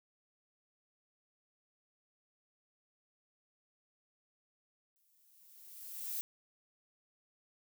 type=noise with exponential growth; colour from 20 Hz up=violet; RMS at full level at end=-37 dBFS; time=4.96-6.21 s; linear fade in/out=0 ms; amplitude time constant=270 ms; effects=none